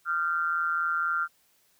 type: tone with amplitude modulation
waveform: sine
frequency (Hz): 1382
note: F6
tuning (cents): -19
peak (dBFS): -21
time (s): 0.05-1.28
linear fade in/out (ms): 50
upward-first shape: sine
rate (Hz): 164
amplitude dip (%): 80
effects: white hiss -66 dBFS RMS until 1.79 s